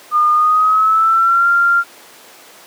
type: tone with pitch glide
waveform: sine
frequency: 1216 to 1388.8 Hz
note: D#6 to F6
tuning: -40 to -10 cents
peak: -9 dBFS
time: 0.11-1.84 s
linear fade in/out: 50 ms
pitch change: +230 cents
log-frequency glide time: 0.32-1.48 s
effects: pink hiss -40 dBFS RMS until 2.66 s + high-pass 400 Hz 12 dB/octave